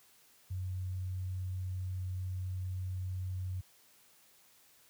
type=tone; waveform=sine; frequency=92.5 Hz; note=F#2; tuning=in tune; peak=-34 dBFS; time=0.5-3.61 s; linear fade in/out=10 ms; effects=white hiss -64 dBFS RMS until 4.89 s + high-pass 60 Hz 12 dB/octave